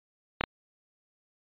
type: clicks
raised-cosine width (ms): 0.3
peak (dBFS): -9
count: 2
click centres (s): 0.41 / 0.438
effects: resampled to 8000 Hz